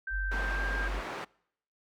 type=tone with pitch glide; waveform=sine; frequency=1561 to 1598.4 Hz; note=G6 to G6; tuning=-8 to +33 cents; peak=-33 dBFS; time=0.07-0.88 s; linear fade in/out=5 ms; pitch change=+41 cents; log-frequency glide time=0.32-0.72 s
type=tone; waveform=sine; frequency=48 Hz; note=G1; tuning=36 cents flat; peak=-30 dBFS; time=0.1-1.03 s; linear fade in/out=50 ms
type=band-pass noise; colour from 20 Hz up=white; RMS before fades=-39 dBFS; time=0.31-1.25 s; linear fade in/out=10 ms; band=180 to 1500 Hz; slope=12 dB/octave
effects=noise-tail reverb RT60 0.7 s tail -25 dB re dry